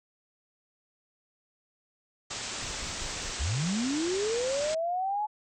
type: low-pass noise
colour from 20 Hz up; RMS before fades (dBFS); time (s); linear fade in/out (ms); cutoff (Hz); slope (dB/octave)
white; -37; 2.3-4.75; 10; 8100; 96
type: noise with tremolo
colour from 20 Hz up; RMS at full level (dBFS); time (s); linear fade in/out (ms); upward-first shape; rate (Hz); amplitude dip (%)
brown; -41; 2.61-3.33; 10; square; 4.9; 45
type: linear sweep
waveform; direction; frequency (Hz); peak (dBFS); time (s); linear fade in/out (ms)
sine; up; 55 to 860; -27; 3.39-5.27; 20
effects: none